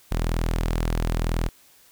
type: tone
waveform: sawtooth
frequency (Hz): 41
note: E1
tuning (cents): -9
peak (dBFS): -18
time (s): 0.11-1.49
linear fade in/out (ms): 10
effects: white hiss -55 dBFS RMS until 1.91 s